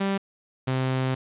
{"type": "tone pair in turn", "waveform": "sawtooth", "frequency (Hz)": [196, 130.49], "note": ["G3", "C3"], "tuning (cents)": [0, -4], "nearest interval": "perfect fifth", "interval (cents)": 704, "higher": "first", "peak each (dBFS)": -19, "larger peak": "neither", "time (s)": [[0, 0.18], [0.67, 1.15]], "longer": "second", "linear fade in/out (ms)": 10, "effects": ["resampled to 8000 Hz", "8-bit"]}